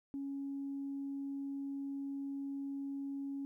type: tone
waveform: sine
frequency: 277.2 Hz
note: C#4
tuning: in tune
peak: -37 dBFS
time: 0.14-3.45 s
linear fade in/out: 0 ms
effects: tanh soft clip ceiling -33 dBFS + 13-bit